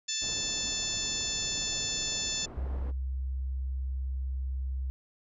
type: harmonic tone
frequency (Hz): 880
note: A5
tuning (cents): 0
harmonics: 2 / 3 / 4 / 5 / 6 / 7 / 8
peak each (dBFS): -46 / -42 / -36 / -40 / -37 / -39 / -35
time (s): 0.08-2.46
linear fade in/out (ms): 10
type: low-pass noise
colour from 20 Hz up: pink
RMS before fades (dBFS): -44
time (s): 0.21-2.92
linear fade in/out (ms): 20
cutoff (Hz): 840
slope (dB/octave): 12
type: tone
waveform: sine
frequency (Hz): 65.41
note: C2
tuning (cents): 0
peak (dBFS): -30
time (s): 2.57-4.9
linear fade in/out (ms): 0
effects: none